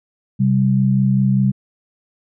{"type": "tone pair together", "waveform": "sine", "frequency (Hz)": [130.81, 195.99], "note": ["C3", "G3"], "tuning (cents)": [0, 0], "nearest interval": "perfect fifth", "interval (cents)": 700, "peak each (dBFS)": -15, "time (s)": [0.39, 1.52], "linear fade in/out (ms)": 20, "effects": []}